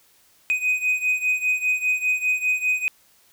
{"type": "beating tone pair", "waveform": "triangle", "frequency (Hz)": [2500, 2505], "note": ["D#7", "D#7"], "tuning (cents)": [8, 11], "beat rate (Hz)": 5, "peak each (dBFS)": [-20, -23], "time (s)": [0.5, 2.88], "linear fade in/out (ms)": 0, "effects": ["white hiss -58 dBFS RMS until 3.32 s"]}